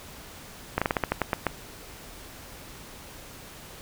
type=slowing click train; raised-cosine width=0.5 ms; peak=-8 dBFS; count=10; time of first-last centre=0.78-1.467 s; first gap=36 ms; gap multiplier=1.18; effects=pink hiss -45 dBFS RMS until 3.81 s